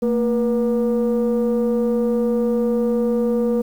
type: tone pair together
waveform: sine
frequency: 227.6 / 481.6 Hz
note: A#3 / B4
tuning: -41 / -44 cents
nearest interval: octave + minor second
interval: 1297 cents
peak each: -17 dBFS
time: 0.02-3.62 s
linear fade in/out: 10 ms
effects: tanh soft clip ceiling -13 dBFS + 8-bit